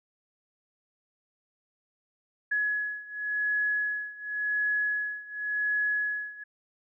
sine beating tone pair, 1688 / 1688.91 Hz, G#6 / G#6, +28 / +29 cents, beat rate 0.91 Hz, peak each -29 / -31 dBFS, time 2.51-6.44 s, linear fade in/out 10 ms, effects none

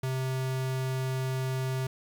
square tone, 130.81 Hz, C3, in tune, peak -29 dBFS, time 0.03-1.87 s, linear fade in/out 5 ms, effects 10-bit

